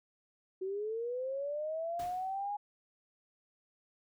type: linear sweep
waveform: sine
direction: up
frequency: 370 to 830.6 Hz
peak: -34 dBFS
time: 0.61-2.57 s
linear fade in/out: 10 ms
type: noise with exponential decay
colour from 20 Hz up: pink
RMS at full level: -47 dBFS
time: 1.99-2.5 s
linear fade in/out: 5 ms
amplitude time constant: 110 ms
effects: none